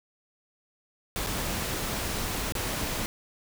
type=noise with dropouts; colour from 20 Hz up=pink; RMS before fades=-31 dBFS; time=1.16-3.06 s; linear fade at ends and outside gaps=0 ms; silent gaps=1.264-1.27 / 2.522-2.552 s; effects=none